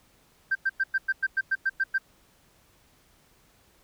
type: tone bursts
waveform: sine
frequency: 1568 Hz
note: G6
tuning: in tune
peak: -20 dBFS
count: 11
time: 0.51-1.983 s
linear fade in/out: 10 ms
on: 43 ms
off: 100 ms
effects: tanh soft clip ceiling -17 dBFS + pink hiss -62 dBFS RMS until 3.83 s